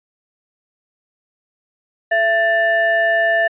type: ring-modulated tone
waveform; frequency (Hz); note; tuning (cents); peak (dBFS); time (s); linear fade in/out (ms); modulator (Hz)
triangle; 550; C#5; -14; -8; 2.11-3.48; 10; 1220
effects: resampled to 8000 Hz